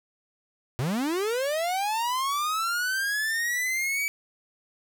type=linear sweep; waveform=45% pulse; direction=up; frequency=113.6 to 2300 Hz; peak=-25 dBFS; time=0.79-4.08 s; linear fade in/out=0 ms; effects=none